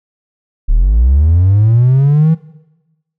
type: linear sweep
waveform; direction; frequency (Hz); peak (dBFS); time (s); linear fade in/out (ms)
triangle; up; 33.16 to 163.7; -3; 0.68-2.35; 20
effects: noise-tail reverb RT60 1.0 s tail -21 dB re dry + tanh soft clip ceiling -1 dBFS